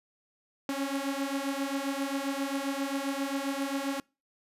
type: beating tone pair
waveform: sawtooth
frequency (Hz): 271.9 / 279.4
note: C#4 / C#4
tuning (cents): -33 / +14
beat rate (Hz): 7.5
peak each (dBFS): -29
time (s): 0.69-4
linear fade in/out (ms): 2
effects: noise-tail reverb RT60 0.3 s tail -26 dB re dry + resampled to 32000 Hz